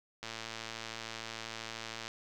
click train, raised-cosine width 0.2 ms, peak -23 dBFS, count 210, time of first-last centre 0.23-2.08 s, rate 113 Hz, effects none

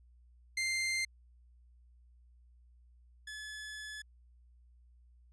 sawtooth tone pair in turn, 2093 / 1715.9 Hz, C7 / A6, 0 / -44 cents, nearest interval minor third, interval 344 cents, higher first, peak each -28 / -39 dBFS, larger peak first, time 0.57-1.05 / 3.27-4.02 s, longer second, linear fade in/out 5 ms, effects added 60 Hz sine -59 dBFS peak until 5.32 s + resampled to 22050 Hz

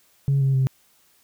sine tone with pitch steps, 138.59 / 135.35 / 132.18 Hz, C#3 / C#3 / C3, 0 / -41 / +18 cents, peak -15 dBFS, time 0.28-0.67 s, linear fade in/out 0 ms, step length 130 ms, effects tanh soft clip ceiling -14 dBFS + white hiss -60 dBFS RMS until 1.23 s

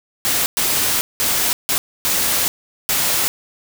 white noise bursts at uneven times, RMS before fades -18 dBFS, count 6, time 0.25-0.46 / 0.57-1.01 / 1.2-1.53 / 1.69-1.78 / 2.05-2.48 / 2.89-3.28 s, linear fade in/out 0 ms, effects none

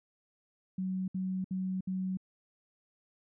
sine tone bursts, 187.2 Hz, F#3, 20 cents sharp, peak -31 dBFS, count 4, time 0.78-2.172 s, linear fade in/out 5 ms, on 300 ms, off 64 ms, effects none

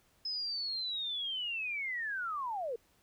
sine linear sweep, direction down, 5140 to 440 Hz, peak -34 dBFS, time 0.25-2.76 s, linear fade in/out 5 ms, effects pink hiss -69 dBFS RMS until 3.02 s

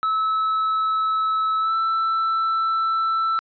triangle tone with pitch glide, 1300 to 1328.1 Hz, E6 to E6, -24 to +13 cents, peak -17 dBFS, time 0.03-3.39 s, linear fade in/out 0 ms, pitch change +37 cents, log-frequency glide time 1.59-1.75 s, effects resampled to 11025 Hz

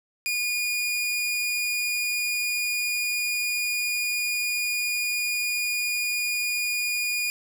sawtooth tone, 2441 Hz, D#7, 34 cents flat, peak -21 dBFS, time 0.26-7.3 s, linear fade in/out 0 ms, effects 10-bit

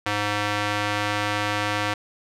square tone with band-pass filter, 103.83 Hz, G#2, in tune, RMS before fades -25 dBFS, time 0.06-1.94 s, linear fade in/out 5 ms, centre 1900 Hz, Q 0.72, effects none

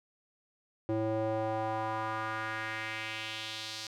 square tone with band-pass filter sweep, 110 Hz, A2, in tune, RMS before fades -35 dBFS, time 0.89-3.87 s, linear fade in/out 0 ms, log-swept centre 410 to 4800 Hz, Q 2.2, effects none

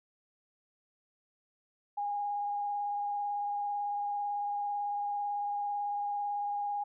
sine tone with vibrato, 818 Hz, G#5, 26 cents flat, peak -31 dBFS, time 1.97-6.84 s, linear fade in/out 10 ms, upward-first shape square, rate 18 Hz, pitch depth 10 cents each way, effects none

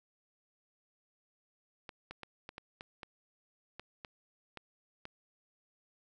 clicks, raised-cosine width 0.3 ms, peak -28 dBFS, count 11, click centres 1.892 / 2.11 / 2.233 / 2.491 / 2.581 / 2.809 / 3.032 / 3.796 / 4.048 / 4.573 / 5.054 s, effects none

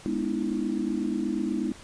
sine chord, E dominant seventh, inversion first, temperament equal with one note detuned, 207.7 / 246.9 / 301.4 / 329.6 Hz, G#3 / B3 / D4 / E4, 0 / 0 / +45 / 0 cents, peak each -31 dBFS, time 0.06-1.72 s, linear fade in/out 0 ms, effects pink hiss -48 dBFS RMS until 1.83 s + resampled to 22050 Hz

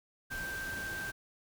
sine tone in noise, 1568 Hz, G6, in tune, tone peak -37 dBFS, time 0.3-1.12 s, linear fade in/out 20 ms, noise pink, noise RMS -44 dBFS, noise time 0.3-1.12 s, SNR +4 dB, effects none

